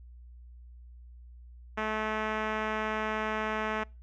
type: tone with low-pass filter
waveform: 5% pulse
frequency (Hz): 216.5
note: A3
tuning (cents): -28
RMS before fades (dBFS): -32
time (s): 1.77-3.84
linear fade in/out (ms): 10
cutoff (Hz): 2100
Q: 0.76
effects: noise-tail reverb RT60 0.3 s tail -26 dB re dry + added 60 Hz sine -47 dBFS peak until 4.02 s